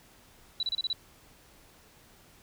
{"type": "tone bursts", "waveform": "sine", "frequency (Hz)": 3947, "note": "B7", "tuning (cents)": -2, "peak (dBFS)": -27, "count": 6, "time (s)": [0.6, 0.93], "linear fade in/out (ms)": 2, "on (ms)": 30, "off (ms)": 30, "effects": ["pink hiss -58 dBFS RMS until 2.42 s"]}